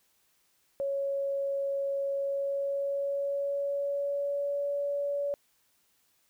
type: tone with pitch glide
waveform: sine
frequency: 554.4 to 569.3 Hz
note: C#5 to C#5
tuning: 0 to +46 cents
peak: -28 dBFS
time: 0.8-5.34 s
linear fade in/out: 0 ms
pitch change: +46 cents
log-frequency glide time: 2.12-4.71 s
effects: white hiss -70 dBFS RMS until 6.29 s